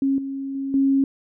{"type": "tone with level steps", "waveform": "sine", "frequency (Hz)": 272.4, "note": "C#4", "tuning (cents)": -30, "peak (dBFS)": [-17, -26, -24, -15], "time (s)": [0.02, 1.04], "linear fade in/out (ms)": 2, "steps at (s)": [0.18, 0.55, 0.74], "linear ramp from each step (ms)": 2, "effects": []}